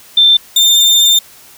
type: tone pair in turn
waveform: sine / 35% pulse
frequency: 3565 / 3604 Hz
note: A7 / A7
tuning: +22 / +41 cents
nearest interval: unison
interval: 19 cents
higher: second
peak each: -4 dBFS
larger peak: neither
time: 0.17-0.37 / 0.56-1.19 s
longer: second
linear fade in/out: 5 ms
effects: white hiss -40 dBFS RMS until 1.57 s